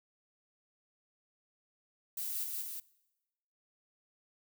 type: noise with echo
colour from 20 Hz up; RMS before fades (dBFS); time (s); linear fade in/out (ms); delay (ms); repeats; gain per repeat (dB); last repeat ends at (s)
violet; -38; 2.17-2.44; 5; 180; 2; -2; 2.8
effects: noise-tail reverb RT60 1.0 s tail -22 dB re dry